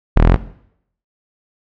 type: linear sweep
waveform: sawtooth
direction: up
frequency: 36.71 to 46.3 Hz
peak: -4 dBFS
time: 0.16-0.36 s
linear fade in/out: 0 ms
effects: noise-tail reverb RT60 0.7 s tail -17 dB re dry + low-pass 2000 Hz 12 dB/octave